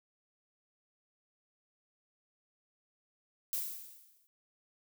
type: noise with exponential decay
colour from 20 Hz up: violet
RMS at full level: -33 dBFS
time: 3.53-4.27 s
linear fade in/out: 0 ms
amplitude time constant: 160 ms
effects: none